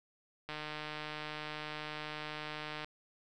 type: click train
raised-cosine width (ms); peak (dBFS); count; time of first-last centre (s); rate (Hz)
0.3; -25; 359; 0.49-2.845; 152
effects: none